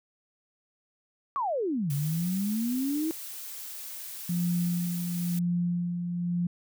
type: exponential two-way sweep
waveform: sine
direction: down then up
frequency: 1174.7 to 138.6 to 327.1 Hz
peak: -26 dBFS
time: 1.36-3.11 s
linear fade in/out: 0 ms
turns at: 1.92 s
type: noise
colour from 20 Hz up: blue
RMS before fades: -40 dBFS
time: 1.9-5.39 s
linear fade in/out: 2 ms
type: tone with tremolo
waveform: sine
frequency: 174.61 Hz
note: F3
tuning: in tune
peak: -24 dBFS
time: 4.29-6.47 s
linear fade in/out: 5 ms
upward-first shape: sine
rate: 1 Hz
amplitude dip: 45%
effects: none